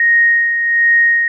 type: tone with tremolo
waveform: sine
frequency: 1867 Hz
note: A#6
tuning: 2 cents sharp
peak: -7 dBFS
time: 0-1.28 s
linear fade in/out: 2 ms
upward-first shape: sine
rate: 1.3 Hz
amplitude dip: 50%
effects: none